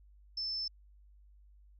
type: tone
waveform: sine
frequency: 5280 Hz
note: E8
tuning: 2 cents sharp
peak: -34 dBFS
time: 0.37-0.68 s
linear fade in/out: 5 ms
effects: added 50 Hz sine -57 dBFS peak until 1.79 s

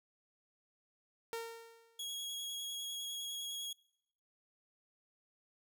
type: tone with exponential decay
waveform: sawtooth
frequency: 459 Hz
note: A#4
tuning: 27 cents flat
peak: -33 dBFS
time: 1.33-2.12 s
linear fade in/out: 0 ms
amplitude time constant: 170 ms
type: tone with vibrato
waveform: sawtooth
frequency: 3315 Hz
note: G#7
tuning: 4 cents flat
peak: -37 dBFS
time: 1.99-3.73 s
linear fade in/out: 5 ms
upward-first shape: square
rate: 9.9 Hz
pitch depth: 10 cents each way
effects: noise-tail reverb RT60 0.8 s tail -25 dB re dry

